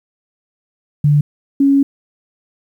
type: tone pair in turn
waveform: sine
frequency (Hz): 146.83 / 277.2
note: D3 / C#4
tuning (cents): 0 / 0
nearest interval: major seventh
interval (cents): 1100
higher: second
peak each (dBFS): -8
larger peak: neither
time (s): 1.04-1.21 / 1.6-1.83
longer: second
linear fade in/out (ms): 5
effects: 8-bit